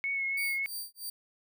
sine tone with vibrato, 2194 Hz, C#7, 18 cents flat, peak -29 dBFS, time 0.04-0.66 s, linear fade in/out 0 ms, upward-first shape triangle, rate 3.4 Hz, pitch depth 30 cents each way
5% pulse tone with tremolo, 4666 Hz, D8, 12 cents flat, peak -28 dBFS, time 0.37-1.1 s, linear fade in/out 5 ms, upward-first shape sine, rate 3.1 Hz, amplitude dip 100%
effects none

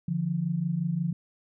sine tone pair together, 147.2 / 172.85 Hz, D3 / F3, +4 / -18 cents, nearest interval minor third, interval 278 cents, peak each -30 / -27 dBFS, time 0.08-1.13 s, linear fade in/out 5 ms, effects none

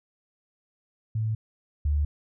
sine tone pair in turn, 110 / 73.42 Hz, A2 / D2, 0 / 0 cents, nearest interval perfect fifth, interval 700 cents, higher first, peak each -24 / -21 dBFS, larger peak second, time 1.15-1.35 / 1.85-2.05 s, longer neither, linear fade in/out 5 ms, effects none

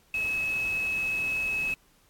sine tone in noise, 2576 Hz, E7, 41 cents flat, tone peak -26 dBFS, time 0.14-1.74 s, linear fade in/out 2 ms, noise pink, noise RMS -44 dBFS, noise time 0.14-1.74 s, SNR +15 dB, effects pink hiss -63 dBFS RMS until 2.09 s + AAC 64 kbps

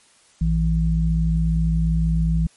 sine tone pair together, 57.63 / 163 Hz, A#1 / E3, -19 / -19 cents, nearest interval octave + tritone, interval 1800 cents, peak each -19 dBFS, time 0.41-2.47 s, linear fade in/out 5 ms, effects white hiss -55 dBFS RMS until 2.56 s + MP3 48 kbps

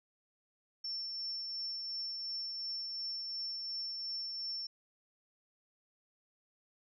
sine tone with tremolo, 5410 Hz, E8, 44 cents sharp, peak -36 dBFS, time 0.84-4.67 s, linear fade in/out 5 ms, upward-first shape triangle, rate 2.8 Hz, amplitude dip 30%, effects none

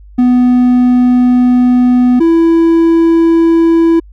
triangle tone pair in turn, 248.2 / 331.3 Hz, B3 / E4, +9 / +9 cents, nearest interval perfect fourth, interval 500 cents, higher second, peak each -3 dBFS, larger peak neither, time 0.18-2.2 / 2.2-4 s, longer first, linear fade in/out 10 ms, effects added 50 Hz sine -33 dBFS peak until 4.12 s

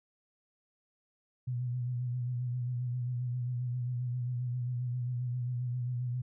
sine tone with vibrato, 123.47 Hz, B2, in tune, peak -31 dBFS, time 1.47-6.22 s, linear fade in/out 10 ms, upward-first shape sine, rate 7.5 Hz, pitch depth 42 cents each way, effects none

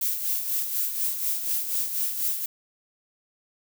violet noise with tremolo, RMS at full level -25 dBFS, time 0.01-2.46 s, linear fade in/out 5 ms, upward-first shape sine, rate 4.1 Hz, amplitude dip 55%, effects none

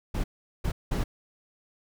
brown noise bursts at uneven times, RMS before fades -27 dBFS, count 3, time 0.14-0.24 / 0.64-0.72 / 0.91-1.04 s, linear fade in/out 10 ms, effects none

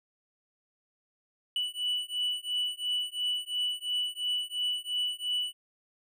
triangle beating tone pair, 2960 / 2962.9 Hz, F#7 / F#7, 0 / +2 cents, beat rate 2.9 Hz, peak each -31 dBFS, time 1.56-5.53 s, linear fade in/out 2 ms, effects none

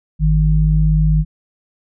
sine tone pair together, 51.47 / 155.5 Hz, G#1 / D#3, -15 / -1 cents, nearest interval octave + perfect fifth, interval 1914 cents, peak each -13 dBFS, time 0.19-1.25 s, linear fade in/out 50 ms, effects none

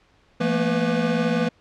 square tone cluster, 169.5 / 220 / 238.5 / 494.7 Hz, E3 / A3 / A#3 / B4, +49 / 0 / +40 / +3 cents, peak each -26 dBFS, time 0.4-1.49 s, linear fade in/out 10 ms, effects pink hiss -59 dBFS RMS until 1.6 s + low-pass 4000 Hz 12 dB/octave

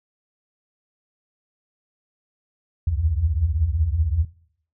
sine tone cluster, 68.2 / 78.7 / 84 Hz, C#2 / D#2 / E2, -28 / +20 / +33 cents, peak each -25 / -26 / -21 dBFS, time 2.87-4.25 s, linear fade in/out 5 ms, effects noise-tail reverb RT60 0.6 s tail -18 dB re dry

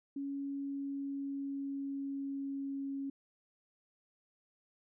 sine tone with pitch glide, 278.6 to 275.1 Hz, C#4 to C#4, +9 to -13 cents, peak -36 dBFS, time 0.16-3.1 s, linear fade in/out 5 ms, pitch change -22 cents, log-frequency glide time 0.49-2.96 s, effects none

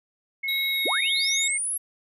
sine tone, 2179 Hz, C#7, 30 cents flat, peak -26 dBFS, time 0.43-1.58 s, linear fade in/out 10 ms
square tone with pitch glide, 3818 to 3703 Hz, A#7 to A#7, +41 to -12 cents, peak -26 dBFS, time 0.48-1.48 s, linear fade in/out 5 ms, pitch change -53 cents, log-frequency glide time 0.69-1.03 s
sine linear sweep, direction up, 207.7 to 11400 Hz, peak -25 dBFS, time 0.85-1.78 s, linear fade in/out 10 ms
effects none

